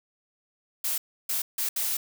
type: noise bursts at uneven times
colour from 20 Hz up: blue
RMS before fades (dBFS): -28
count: 4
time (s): 0.84-0.98 / 1.29-1.42 / 1.58-1.69 / 1.76-1.97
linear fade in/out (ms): 5
effects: none